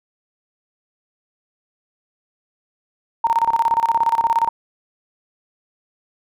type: tone with tremolo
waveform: sine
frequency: 920 Hz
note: A#5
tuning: 23 cents flat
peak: -12 dBFS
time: 3.24-4.49 s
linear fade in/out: 5 ms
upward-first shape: square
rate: 17 Hz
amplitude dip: 80%
effects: none